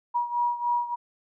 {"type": "beating tone pair", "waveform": "sine", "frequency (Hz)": [959, 962.4], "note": ["A#5", "B5"], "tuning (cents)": [49, -45], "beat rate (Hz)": 3.4, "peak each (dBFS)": [-25, -29], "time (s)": [0.14, 0.96], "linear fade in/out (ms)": 20, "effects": []}